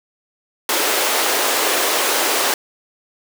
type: high-pass noise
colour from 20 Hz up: pink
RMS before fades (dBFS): -18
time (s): 0.69-2.54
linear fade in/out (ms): 2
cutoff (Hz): 370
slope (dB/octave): 24
effects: none